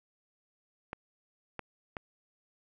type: clicks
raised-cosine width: 0.5 ms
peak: -22 dBFS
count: 3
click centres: 0.931 / 1.593 / 1.968 s
effects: none